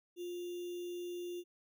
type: tone with sample-and-hold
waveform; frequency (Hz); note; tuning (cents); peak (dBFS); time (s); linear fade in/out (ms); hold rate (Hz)
sine; 352.4; F4; +16; -39; 0.16-1.44; 50; 3150
effects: none